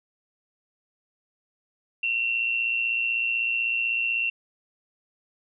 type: tone with amplitude modulation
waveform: sine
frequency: 2726 Hz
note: F7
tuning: 43 cents flat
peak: -20 dBFS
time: 2.03-4.3 s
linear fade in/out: 5 ms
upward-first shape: sine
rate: 116 Hz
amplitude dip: 60%
effects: none